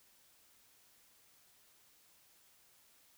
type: silence
effects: white hiss -67 dBFS RMS until 3.17 s